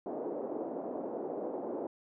pink band-pass noise, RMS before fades -38 dBFS, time 0.06-1.87 s, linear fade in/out 2 ms, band 290 to 670 Hz, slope 24 dB/octave, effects none

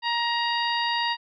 harmonic tone, 942 Hz, A#5, 18 cents sharp, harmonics 1 / 2 / 3 / 4 / 5, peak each -26 / -29 / -31 / -32 / -33 dBFS, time 0.02-1.17 s, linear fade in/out 50 ms, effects none

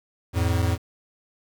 square tone pair together, 85.4 / 107.6 Hz, F2 / A2, -38 / -38 cents, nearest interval major third, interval 400 cents, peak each -23 / -25 dBFS, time 0.33-0.78 s, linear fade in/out 50 ms, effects 8-bit

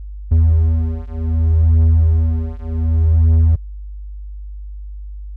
triangle beating tone pair, 80.5 / 81.16 Hz, E2 / E2, -41 / -26 cents, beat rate 0.66 Hz, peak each -12 dBFS, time 0.31-3.56 s, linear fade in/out 10 ms, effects added 50 Hz sine -27 dBFS peak until 5.36 s

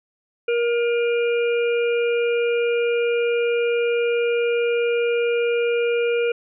harmonic tone with a mistuned harmonic, 472.3 Hz, A#4, 23 cents sharp, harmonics 1 / 3 / 5 / 6, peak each -18 / -31 / -29 / -36 dBFS, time 0.48-6.32 s, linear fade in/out 5 ms, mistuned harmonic 5, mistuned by +31 cents, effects none

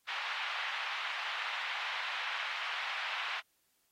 white band-pass noise, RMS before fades -38 dBFS, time 0.07-3.41 s, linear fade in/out 20 ms, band 870 to 3000 Hz, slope 24 dB/octave, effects white hiss -75 dBFS RMS until 3.91 s + AAC 48 kbps

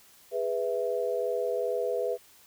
sine chord, E major, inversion first, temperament just, 412 / 494.4 / 659.3 Hz, G#4 / B4 / E5, -14 / +2 / 0 cents, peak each -32 / -29 / -33 dBFS, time 0.31-2.18 s, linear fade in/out 50 ms, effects white hiss -57 dBFS RMS until 2.46 s

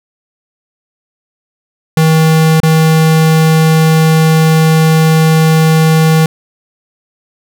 square tone with dropouts, 159.3 Hz, D#3, 41 cents sharp, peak -6 dBFS, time 1.97-6.26 s, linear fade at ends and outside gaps 2 ms, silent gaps 2.602-2.632 s, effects none

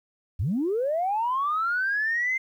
sine linear sweep, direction up, 69.3 to 2098 Hz, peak -22 dBFS, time 0.39-2.38 s, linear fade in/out 10 ms, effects tanh soft clip ceiling -18 dBFS + 10-bit

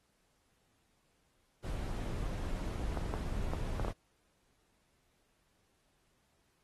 brown noise, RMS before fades -37 dBFS, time 1.63-3.93 s, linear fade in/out 20 ms
clicks, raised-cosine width 1 ms, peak -23 dBFS, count 6, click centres 2.973 / 3.139 / 3.535 / 3.797 / 3.848 / 3.882 s
effects pink hiss -75 dBFS RMS until 6.63 s + AAC 32 kbps

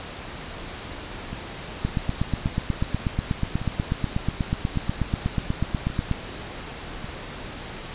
two click trains, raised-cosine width 5 ms, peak -10 / -20 dBFS, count 36 / 6, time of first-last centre 1.85-6.113 / 1.33-7.044 s, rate 8.21 / 0.875 Hz, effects pink hiss -36 dBFS RMS until 7.94 s + resampled to 8000 Hz

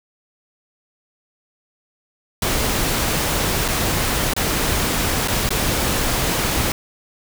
pink noise with dropouts, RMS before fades -20 dBFS, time 2.42-6.72 s, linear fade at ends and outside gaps 2 ms, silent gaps 3.68-3.685 / 4.336-4.364 / 5.276-5.282 / 5.491-5.505 s, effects none

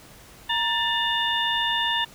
sine tone cluster, 937 / 1775 / 2855 / 3570 Hz, A#5 / A6 / F7 / A7, +9 / +15 / +37 / +24 cents, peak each -27 dBFS, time 0.49-2.05 s, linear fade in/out 10 ms, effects pink hiss -48 dBFS RMS until 2.14 s

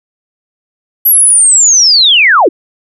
sine linear sweep, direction down, 11840 to 261.6 Hz, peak -3 dBFS, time 1.05-2.49 s, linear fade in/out 10 ms, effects none

